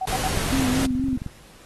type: tone bursts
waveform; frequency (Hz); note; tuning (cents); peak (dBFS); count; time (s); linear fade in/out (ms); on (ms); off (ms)
sine; 755; F#5; +35; -23; 3; 0.01-0.28; 5; 46; 66
type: noise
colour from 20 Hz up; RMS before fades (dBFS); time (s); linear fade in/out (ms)
pink; -27; 0.07-0.86; 5
type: click train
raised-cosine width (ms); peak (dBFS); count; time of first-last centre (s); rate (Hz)
5; -18; 22; 0.33-1.263; 22.5
type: tone with vibrato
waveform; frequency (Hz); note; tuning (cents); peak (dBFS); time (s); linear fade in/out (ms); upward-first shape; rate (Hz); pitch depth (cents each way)
sine; 260; C4; -11; -21; 0.52-1.17; 10; triangle; 4.2; 71
effects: pink hiss -50 dBFS RMS until 1.65 s + AAC 32 kbps